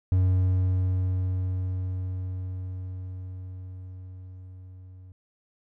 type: tone with level ramp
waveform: triangle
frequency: 92.5 Hz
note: F#2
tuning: in tune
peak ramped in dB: -16 to -42 dBFS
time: 0.12-5.12 s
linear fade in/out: 0 ms
effects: none